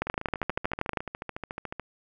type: two click trains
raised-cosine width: 0.5 ms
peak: -11 / -19 dBFS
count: 13 / 25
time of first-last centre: 0.02-0.972 / 0.07-1.797 s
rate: 12.6 / 13.9 Hz
effects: none